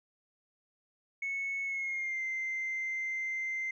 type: tone with pitch glide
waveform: sine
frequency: 2203 to 2082 Hz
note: C#7 to C7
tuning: -11 to -9 cents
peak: -31 dBFS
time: 1.22-3.71 s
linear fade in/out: 5 ms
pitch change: -98 cents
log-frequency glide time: 1.64-2.23 s
effects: tanh soft clip ceiling -29 dBFS